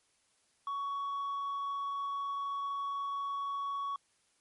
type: tone with tanh clipping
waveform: triangle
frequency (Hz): 1119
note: C#6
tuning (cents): +16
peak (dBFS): -34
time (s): 0.67-3.96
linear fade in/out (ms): 2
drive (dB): 7
effects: white hiss -72 dBFS RMS until 4.4 s + MP3 48 kbps